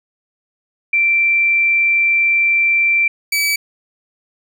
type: tone pair in turn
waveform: sine / sawtooth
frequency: 2349 / 2294 Hz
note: D7 / D7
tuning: 0 / -41 cents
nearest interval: unison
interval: 41 cents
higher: first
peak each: -11 dBFS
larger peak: neither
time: 0.93-3.08 / 3.32-3.56 s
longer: first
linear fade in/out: 5 ms
effects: none